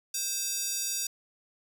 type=tone with high-pass filter; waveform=square; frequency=523.3 Hz; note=C5; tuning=in tune; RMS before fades=-32 dBFS; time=0.14-1.07 s; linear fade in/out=5 ms; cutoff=5900 Hz; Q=1.8; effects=none